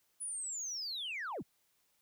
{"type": "linear sweep", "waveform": "sine", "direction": "down", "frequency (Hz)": [10030, 63.1], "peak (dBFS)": -36, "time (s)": [0.2, 1.43], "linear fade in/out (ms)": 20, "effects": ["tanh soft clip ceiling -35 dBFS", "white hiss -75 dBFS RMS until 2.01 s"]}